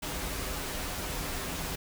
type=noise with comb filter; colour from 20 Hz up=pink; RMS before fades=-35 dBFS; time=0.02-1.76 s; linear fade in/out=10 ms; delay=9 ms; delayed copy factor=-0.5; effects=none